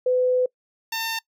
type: tone pair in turn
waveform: sine / 10% pulse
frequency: 504 / 903.5 Hz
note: B4 / A5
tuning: +35 / +46 cents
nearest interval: minor seventh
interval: 1011 cents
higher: second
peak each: -17 dBFS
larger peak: neither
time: 0.06-0.46 / 0.92-1.19 s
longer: first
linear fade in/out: 5 ms
effects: noise-tail reverb RT60 0.1 s tail -24 dB re dry